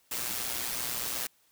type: noise with amplitude modulation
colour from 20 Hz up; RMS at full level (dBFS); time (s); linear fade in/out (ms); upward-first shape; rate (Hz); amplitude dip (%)
white; -31; 0.11-1.27; 5; sine; 121; 60
effects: white hiss -67 dBFS RMS until 1.51 s